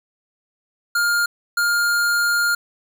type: tone bursts at uneven times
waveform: square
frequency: 1410 Hz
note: F6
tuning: 16 cents sharp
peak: -17 dBFS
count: 2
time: 0.95-1.26 / 1.57-2.55 s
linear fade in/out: 5 ms
effects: 8-bit